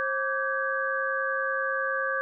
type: tone cluster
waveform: sine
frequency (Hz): 535 / 1160 / 1549 / 1659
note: C5 / D6 / G6 / G#6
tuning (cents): +38 / -22 / -21 / -2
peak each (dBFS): -31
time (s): 0-2.21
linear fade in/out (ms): 0
effects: none